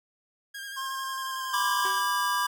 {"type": "tone with vibrato", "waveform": "sawtooth", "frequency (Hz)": 1615, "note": "G#6", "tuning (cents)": -49, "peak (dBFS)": -33, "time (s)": [0.54, 2.01], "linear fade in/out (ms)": 10, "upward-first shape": "square", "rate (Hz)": 11, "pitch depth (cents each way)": 24}
{"type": "tone with pitch glide", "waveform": "square", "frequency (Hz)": [1067, 1041.4], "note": ["C6", "C6"], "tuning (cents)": [34, -8], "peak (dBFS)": -33, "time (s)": [0.76, 1.89], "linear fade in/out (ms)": 20, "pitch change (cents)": -42, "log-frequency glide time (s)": [1, 1.55]}
{"type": "chord", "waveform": "square", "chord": "G# diminished", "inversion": "first", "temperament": "equal with one note detuned", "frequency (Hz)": [987.8, 1174.7, 1620.5], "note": ["B5", "D6", "G#6"], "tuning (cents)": [0, 0, -43], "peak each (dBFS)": [-29, -30, -31], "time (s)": [1.53, 2.47], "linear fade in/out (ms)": 10}
{"type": "tone with exponential decay", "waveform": "sawtooth", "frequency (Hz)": 380.8, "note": "F#4", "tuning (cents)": 50, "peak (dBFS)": -31, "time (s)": [1.85, 2.24], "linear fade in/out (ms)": 1, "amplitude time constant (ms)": 83}
{"effects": []}